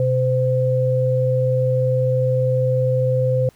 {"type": "tone pair together", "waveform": "sine", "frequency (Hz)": [126.9, 514.2], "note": ["B2", "C5"], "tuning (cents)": [47, -30], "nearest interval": "2 octaves", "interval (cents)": 2423, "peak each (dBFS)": -18, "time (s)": [0, 3.49], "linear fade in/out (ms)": 2, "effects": ["pink hiss -55 dBFS RMS until 3.55 s"]}